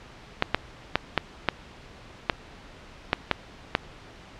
clicks, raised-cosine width 0.3 ms, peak -3 dBFS, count 9, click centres 0.424 / 0.546 / 0.956 / 1.177 / 1.487 / 2.298 / 3.131 / 3.313 / 3.751 s, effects pink hiss -47 dBFS RMS until 4.39 s + low-pass 4000 Hz 12 dB/octave

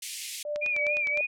white high-pass noise, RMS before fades -34 dBFS, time 0.02-0.43 s, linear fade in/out 5 ms, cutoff 2100 Hz, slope 48 dB/octave
sine tone with tremolo, 592 Hz, D5, 14 cents sharp, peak -28 dBFS, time 0.45-1.21 s, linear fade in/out 2 ms, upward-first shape sine, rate 2.9 Hz, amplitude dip 95%
click train, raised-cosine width 0.2 ms, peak -21 dBFS, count 7, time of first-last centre 0.56-1.174 s, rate 9.77 Hz
sine tone with vibrato, 2367 Hz, D7, 13 cents sharp, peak -25 dBFS, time 0.61-1.27 s, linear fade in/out 20 ms, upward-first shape sine, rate 3.6 Hz, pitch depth 77 cents each way
effects low-pass 10000 Hz 12 dB/octave

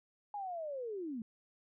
sine linear sweep, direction down, 839 to 210.6 Hz, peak -38 dBFS, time 0.34-1.22 s, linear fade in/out 2 ms, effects none

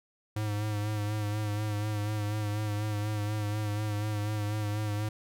square tone with vibrato, 105.3 Hz, G#2, 24 cents sharp, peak -30 dBFS, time 0.36-5.09 s, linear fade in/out 5 ms, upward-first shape sine, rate 4.1 Hz, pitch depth 36 cents each way, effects none

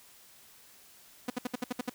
sawtooth tone bursts, 247.9 Hz, B3, 7 cents sharp, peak -26 dBFS, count 8, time 1.28-1.896 s, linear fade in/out 5 ms, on 21 ms, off 64 ms, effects white hiss -57 dBFS RMS until 1.94 s

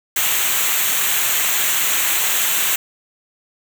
white noise with comb filter, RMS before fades -18 dBFS, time 0.16-2.76 s, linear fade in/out 5 ms, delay 0.2 ms, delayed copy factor -0.7, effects none

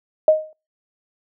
sine tone with exponential decay, 623 Hz, D#5, 2 cents sharp, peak -6 dBFS, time 0.28-0.53 s, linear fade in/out 2 ms, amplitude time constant 53 ms, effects noise-tail reverb RT60 0.3 s tail -25 dB re dry

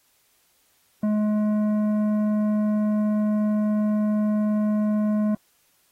sine tone with tanh clipping, 211.4 Hz, G#3, 31 cents sharp, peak -21 dBFS, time 1.03-5.35 s, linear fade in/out 5 ms, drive 10 dB, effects white hiss -64 dBFS RMS until 5.91 s + AAC 48 kbps

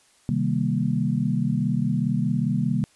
sine chord, C minor seventh, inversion none, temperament equal, 130.81 / 155.56 / 196 / 233.1 Hz, C3 / Eb3 / G3 / Bb3, 0 / 0 / 0 / 0 cents, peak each -26 dBFS, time 0.29-2.84 s, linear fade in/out 0 ms, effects white hiss -59 dBFS RMS until 2.95 s + resampled to 24000 Hz

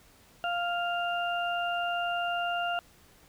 harmonic tone, 698.5 Hz, F5, in tune, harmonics 1 / 2 / 4, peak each -30 / -33 / -36 dBFS, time 0.44-2.79 s, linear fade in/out 0 ms, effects pink hiss -59 dBFS RMS until 3.28 s

